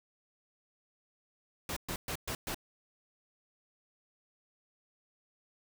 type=noise bursts; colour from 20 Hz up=pink; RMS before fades=-37 dBFS; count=5; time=1.69-2.545 s; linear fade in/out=2 ms; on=75 ms; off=120 ms; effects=none